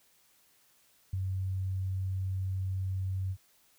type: tone with ADSR envelope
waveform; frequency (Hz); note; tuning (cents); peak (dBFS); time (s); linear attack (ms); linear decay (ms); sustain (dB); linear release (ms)
sine; 94.6; F#2; +39; -27; 1.13-3.37; 7; 11; -3; 62
effects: white hiss -66 dBFS RMS until 3.78 s